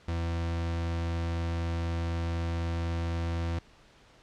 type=tone; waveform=40% pulse; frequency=84 Hz; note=E2; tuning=33 cents sharp; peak=-28 dBFS; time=0.08-3.59 s; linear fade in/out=5 ms; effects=pink hiss -58 dBFS RMS until 4.22 s + low-pass 5000 Hz 12 dB/octave